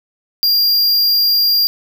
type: tone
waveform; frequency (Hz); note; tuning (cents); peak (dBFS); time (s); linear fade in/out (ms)
square; 4785; D8; +32; -11; 0.43-1.67; 0
effects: none